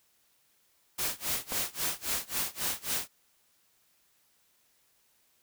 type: noise with tremolo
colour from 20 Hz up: white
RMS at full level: -30 dBFS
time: 0.98-3.08 s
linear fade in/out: 10 ms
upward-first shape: sine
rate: 3.7 Hz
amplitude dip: 95%
type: clicks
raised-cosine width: 1 ms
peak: -22 / -27 dBFS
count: 2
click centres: 1.521 / 1.525 s
effects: white hiss -69 dBFS RMS until 5.42 s